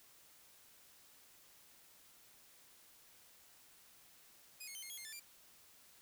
10% pulse tone with pitch steps, 2490 / 2175 / 3086 / 2141 / 3319 / 2119 / 1761 / 2374 Hz, D#7 / C#7 / G7 / C7 / G#7 / C7 / A6 / D7, +1 / -33 / -28 / +39 / -2 / +21 / +1 / +18 cents, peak -39 dBFS, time 4.6-5.2 s, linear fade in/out 10 ms, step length 75 ms, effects white hiss -64 dBFS RMS until 6.01 s

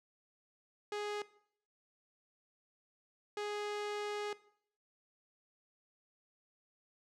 sawtooth tone bursts at uneven times, 415.3 Hz, G#4, in tune, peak -33 dBFS, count 2, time 0.92-1.22 / 3.37-4.33 s, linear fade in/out 2 ms, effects noise-tail reverb RT60 0.6 s tail -18 dB re dry + low-pass 6000 Hz 12 dB/octave

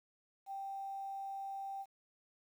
sine tone with quantisation, 784 Hz, G5, in tune, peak -40 dBFS, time 0.46-1.86 s, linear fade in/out 50 ms, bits 11, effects none

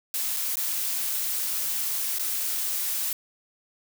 blue noise with dropouts, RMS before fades -28 dBFS, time 0.14-3.13 s, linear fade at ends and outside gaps 1 ms, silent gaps 0.365-0.369 / 0.556-0.57 / 2.185-2.194 s, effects none

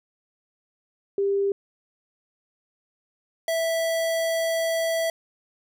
sine / square tone pair in turn, 397.3 / 657.5 Hz, G4 / E5, +23 / -5 cents, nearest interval major sixth, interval 872 cents, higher second, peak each -20 / -23 dBFS, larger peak first, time 1.18-1.52 / 3.48-5.1 s, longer second, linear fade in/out 2 ms, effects none

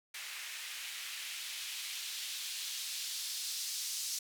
blue noise with band-pass filter sweep, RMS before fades -41 dBFS, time 0.14-4.19 s, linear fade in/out 5 ms, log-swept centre 2000 to 5100 Hz, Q 1.4, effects none

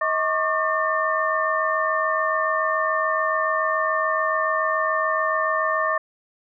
sine tone cluster, 633 / 1100 / 1187 / 1802 Hz, D#5 / C#6 / D6 / A6, +30 / -14 / +18 / +41 cents, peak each -25 dBFS, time 0.01-5.98 s, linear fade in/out 5 ms, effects none

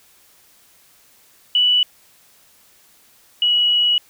sine tone pair in turn, 2960 / 2923 Hz, F#7 / F#7, 0 / -22 cents, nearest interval unison, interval 22 cents, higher first, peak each -12 / -13 dBFS, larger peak first, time 1.55-1.83 / 3.42-3.98 s, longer second, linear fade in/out 2 ms, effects white hiss -53 dBFS RMS until 4.09 s

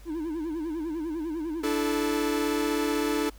triangle tone with vibrato, 320 Hz, D#4, 49 cents sharp, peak -27 dBFS, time 0.05-1.65 s, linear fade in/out 50 ms, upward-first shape sine, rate 10 Hz, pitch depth 120 cents each way
45% pulse chord, D suspended second, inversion none, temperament equal with one note detuned, 293.7 / 329.6 / 435.2 Hz, D4 / E4 / A4, 0 / 0 / -19 cents, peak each -28 / -31 / -29 dBFS, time 1.63-3.3 s, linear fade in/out 10 ms
effects added 50 Hz sine -46 dBFS peak until 3.38 s + pink hiss -56 dBFS RMS until 3.38 s

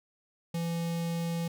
square tone with notch filter, 168.2 Hz, E3, 35 cents sharp, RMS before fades -32 dBFS, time 0.54-1.48 s, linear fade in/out 5 ms, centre 1400 Hz, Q 1.5, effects none

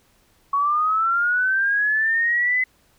sine linear sweep, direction up, 1108.7 to 2032 Hz, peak -17 dBFS, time 0.53-2.64 s, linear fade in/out 5 ms, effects pink hiss -60 dBFS RMS until 2.98 s

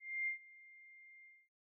sine tone with ADSR envelope, 2108 Hz, C7, 12 cents sharp, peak -34 dBFS, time 0-1.49 s, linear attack 270 ms, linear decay 110 ms, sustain -23 dB, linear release 240 ms, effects none

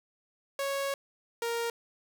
sawtooth tone pair in turn, 553 / 466.5 Hz, C#5 / A#4, -4 / +1 cents, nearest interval minor third, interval 295 cents, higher first, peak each -26 dBFS, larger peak neither, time 0.59-0.94 / 1.42-1.7 s, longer first, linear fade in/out 2 ms, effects none

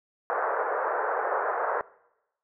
pink band-pass noise, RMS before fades -28 dBFS, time 0.3-1.81 s, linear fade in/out 0 ms, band 440 to 1600 Hz, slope 48 dB/octave, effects noise-tail reverb RT60 0.9 s tail -22 dB re dry

